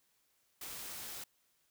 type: noise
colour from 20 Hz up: white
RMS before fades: -45 dBFS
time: 0.61-1.24 s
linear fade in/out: 5 ms
effects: white hiss -75 dBFS RMS until 1.7 s